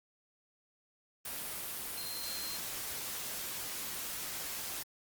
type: tone in noise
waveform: sine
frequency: 4171 Hz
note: C8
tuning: 6 cents flat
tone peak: -42 dBFS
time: 1.97-2.57 s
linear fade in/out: 5 ms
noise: white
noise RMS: -40 dBFS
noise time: 1.25-4.83 s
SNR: -5 dB
effects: Opus 32 kbps